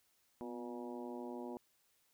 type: harmonic tone with a mistuned harmonic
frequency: 120 Hz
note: B2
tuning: 49 cents flat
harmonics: 2 / 3 / 4 / 5 / 6 / 7 / 8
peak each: -46 / -47 / -52 / -53 / -56 / -54 / -55 dBFS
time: 0.41-1.57 s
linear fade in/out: 0 ms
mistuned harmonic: 2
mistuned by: +55 cents
effects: white hiss -75 dBFS RMS until 2.13 s